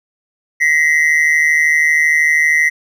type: ring-modulated tone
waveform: triangle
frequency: 1975.5 Hz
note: B6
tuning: in tune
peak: -5 dBFS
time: 0.6-2.7 s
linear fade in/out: 20 ms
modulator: 76.4 Hz
effects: none